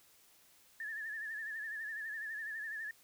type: tone with vibrato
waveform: sine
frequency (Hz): 1753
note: A6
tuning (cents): -7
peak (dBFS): -39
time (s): 0.8-2.91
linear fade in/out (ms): 2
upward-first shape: sine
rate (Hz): 12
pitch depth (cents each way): 74
effects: white hiss -65 dBFS RMS until 3.03 s